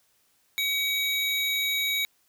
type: tone pair together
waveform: square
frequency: 2266 / 3811 Hz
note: C#7 / A#7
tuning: +37 / +38 cents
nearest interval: major sixth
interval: 901 cents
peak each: -28 dBFS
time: 0.58-2.05 s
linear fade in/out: 0 ms
effects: white hiss -67 dBFS RMS until 2.28 s